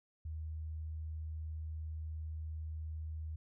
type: tone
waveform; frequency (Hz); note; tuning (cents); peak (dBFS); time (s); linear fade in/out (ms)
sine; 78.6; D#2; +18; -39; 0.25-3.36; 5
effects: none